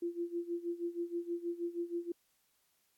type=tone with tremolo; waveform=sine; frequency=343.9 Hz; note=F4; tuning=27 cents flat; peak=-32 dBFS; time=0.02-2.12 s; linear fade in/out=5 ms; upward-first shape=sine; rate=6.3 Hz; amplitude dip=85%; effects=white hiss -75 dBFS RMS until 2.97 s + AAC 64 kbps